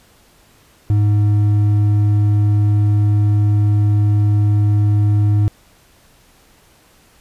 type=tone with hard clipping; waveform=triangle; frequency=103.83 Hz; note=G#2; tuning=in tune; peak=-12 dBFS; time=0.9-5.48 s; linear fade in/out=0 ms; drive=8 dB; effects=pink hiss -51 dBFS RMS until 7.2 s + resampled to 32000 Hz